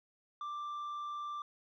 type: tone with tanh clipping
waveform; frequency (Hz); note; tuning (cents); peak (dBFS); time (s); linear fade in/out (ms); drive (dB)
sine; 1179; D6; +6; -39; 0.41-1.42; 2; 4
effects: none